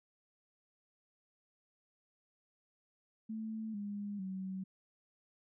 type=tone with pitch steps; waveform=sine; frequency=220 / 204.1 / 189.32 Hz; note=A3 / G#3 / F#3; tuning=0 / -30 / +40 cents; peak=-38 dBFS; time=3.29-4.64 s; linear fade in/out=10 ms; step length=450 ms; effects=none